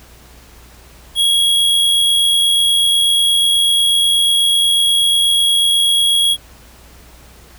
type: tone with amplitude modulation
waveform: square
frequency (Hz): 3311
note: G#7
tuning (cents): -6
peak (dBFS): -10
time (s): 1.15-6.37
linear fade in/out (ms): 50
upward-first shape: sine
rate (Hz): 88.2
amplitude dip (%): 30
effects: added 60 Hz sine -43 dBFS peak until 7.58 s + pink hiss -44 dBFS RMS until 7.58 s